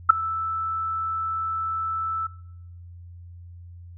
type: tone with ADSR envelope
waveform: sine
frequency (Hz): 1318.5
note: E6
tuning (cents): 0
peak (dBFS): -4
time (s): 0.09-2.27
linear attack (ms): 12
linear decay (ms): 5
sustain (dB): -21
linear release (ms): 7
effects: noise-tail reverb RT60 0.8 s tail -22 dB re dry + added 87 Hz sine -40 dBFS peak until 3.97 s